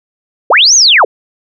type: linear two-way sweep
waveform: sine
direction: up then down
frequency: 340 to 6645 to 340 Hz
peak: -3 dBFS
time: 0.5-1.05 s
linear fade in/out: 5 ms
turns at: 0.75 s
effects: none